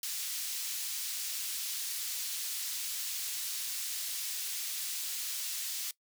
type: high-pass noise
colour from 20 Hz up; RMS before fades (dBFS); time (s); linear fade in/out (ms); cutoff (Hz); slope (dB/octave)
pink; -37; 0.03-5.91; 2; 4100; 12
effects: noise-tail reverb RT60 0.1 s tail -20 dB re dry